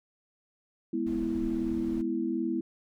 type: chord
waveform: sine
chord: E major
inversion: first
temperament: equal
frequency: 207.7 / 246.9 / 329.6 Hz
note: G#3 / B3 / E4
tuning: 0 / 0 / 0 cents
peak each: -35 / -32 / -30 dBFS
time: 0.93-2.61 s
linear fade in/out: 5 ms
type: noise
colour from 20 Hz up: brown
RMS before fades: -42 dBFS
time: 1.06-2.02 s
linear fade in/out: 10 ms
effects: none